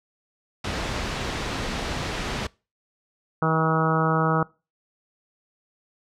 pink noise, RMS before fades -28 dBFS, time 0.64-2.47 s, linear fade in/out 5 ms
harmonic tone, 160 Hz, D#3, 49 cents sharp, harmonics 1 / 2 / 3 / 4 / 5 / 6 / 7 / 8 / 9, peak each -23 / -30 / -28 / -31 / -30 / -31 / -30 / -26 / -32 dBFS, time 3.42-4.43 s, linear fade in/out 2 ms
effects noise-tail reverb RT60 0.3 s tail -23 dB re dry + low-pass 5000 Hz 12 dB/octave

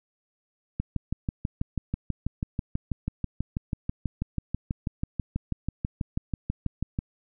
click train, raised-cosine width 5 ms, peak -15 dBFS, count 39, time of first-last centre 0.8-6.989 s, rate 6.14 Hz, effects none

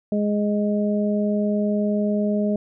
harmonic tone, 207.7 Hz, G#3, in tune, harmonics 1 / 2 / 3, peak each -20 / -27 / -26 dBFS, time 0.12-2.56 s, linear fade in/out 2 ms, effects none

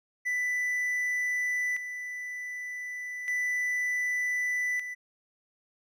triangle tone with tremolo, 1986 Hz, B6, 9 cents sharp, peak -25 dBFS, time 0.25-4.95 s, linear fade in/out 20 ms, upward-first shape square, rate 0.33 Hz, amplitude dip 60%, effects none

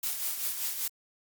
blue noise with tremolo, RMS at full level -30 dBFS, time 0.03-0.88 s, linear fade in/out 5 ms, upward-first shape triangle, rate 5.2 Hz, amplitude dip 60%, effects Opus 48 kbps

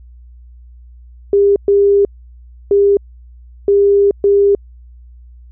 sine tone bursts at uneven times, 401.7 Hz, G4, 42 cents sharp, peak -7 dBFS, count 5, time 1.33-1.56 / 1.68-2.05 / 2.71-2.97 / 3.68-4.11 / 4.24-4.55 s, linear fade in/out 2 ms, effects added 60 Hz sine -36 dBFS peak until 5.51 s

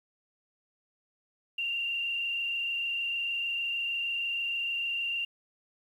sine tone with frequency modulation, 2776 Hz, F7, 11 cents flat, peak -29 dBFS, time 1.58-5.25 s, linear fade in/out 5 ms, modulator 26.5 Hz, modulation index 1.8, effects 10-bit

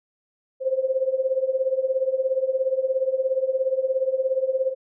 sine tone with tremolo, 525 Hz, C5, 6 cents sharp, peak -16 dBFS, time 0.6-4.75 s, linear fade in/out 50 ms, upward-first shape triangle, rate 17 Hz, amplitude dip 90%, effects none

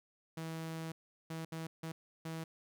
sawtooth tone bursts at uneven times, 162.1 Hz, E3, 29 cents flat, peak -36 dBFS, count 5, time 0.37-0.92 / 1.3-1.45 / 1.52-1.67 / 1.83-1.92 / 2.25-2.44 s, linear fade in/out 5 ms, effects none

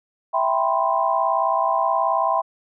sine chord, C major seventh, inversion first, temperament equal, 659.3 / 784 / 987.8 / 1046.5 Hz, E5 / G5 / B5 / C6, 0 / 0 / 0 / 0 cents, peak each -23 dBFS, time 0.33-2.42 s, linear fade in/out 20 ms, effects none

